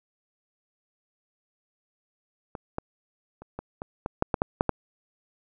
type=clicks; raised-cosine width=1 ms; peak=-21 / -15 / -29 / -20 / -20 / -15 / -7 / -9 / -8 / -6 / -8 dBFS; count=11; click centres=2.552 / 2.784 / 3.42 / 3.59 / 3.819 / 4.061 / 4.224 / 4.342 / 4.419 / 4.609 / 4.693 s; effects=none